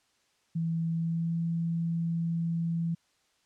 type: tone with pitch glide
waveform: sine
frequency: 164.81 to 167.01 Hz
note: E3 to E3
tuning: 0 to +23 cents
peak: -27 dBFS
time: 0.55-2.95 s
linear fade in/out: 10 ms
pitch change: +23 cents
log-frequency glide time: 0.91-1.38 s
effects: white hiss -70 dBFS RMS until 3.45 s + low-pass 7000 Hz 12 dB/octave